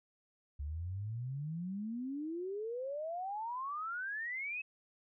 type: exponential sweep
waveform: sine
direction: up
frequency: 69.3 to 2603 Hz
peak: -37 dBFS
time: 0.59-4.62 s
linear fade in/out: 10 ms
effects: none